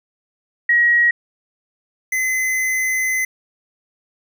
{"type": "tone pair in turn", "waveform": ["sine", "square"], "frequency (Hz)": [1900, 2040], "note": ["A#6", "C7"], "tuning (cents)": [33, -44], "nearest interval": "minor second", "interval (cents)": 123, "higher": "second", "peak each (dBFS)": [-11, -18], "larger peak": "first", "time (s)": [[0.69, 1.11], [2.12, 3.25]], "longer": "second", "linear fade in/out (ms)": 5, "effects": []}